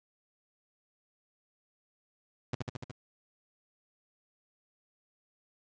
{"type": "tone with echo", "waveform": "sawtooth", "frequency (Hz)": 123.47, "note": "B2", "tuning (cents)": 0, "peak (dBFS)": -26, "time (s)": [2.53, 2.55], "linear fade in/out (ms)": 5, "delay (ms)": 73, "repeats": 5, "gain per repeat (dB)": -2, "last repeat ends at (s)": 2.915, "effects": ["resampled to 16000 Hz", "9-bit"]}